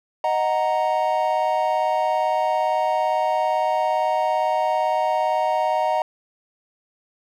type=chord; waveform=triangle; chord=D# minor; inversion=none; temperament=equal; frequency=622.3 / 740 / 932.3 Hz; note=D#5 / F#5 / A#5; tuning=0 / 0 / 0 cents; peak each=-21 dBFS; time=0.24-6.02 s; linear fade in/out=2 ms; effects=none